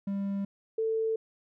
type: tone pair in turn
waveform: triangle / sine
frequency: 198.2 / 444.9 Hz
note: G3 / A4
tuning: +19 / +19 cents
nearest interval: octave + major second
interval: 1400 cents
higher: second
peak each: -27 / -26 dBFS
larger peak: second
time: 0.07-0.45 / 0.78-1.16 s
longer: neither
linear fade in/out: 5 ms
effects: none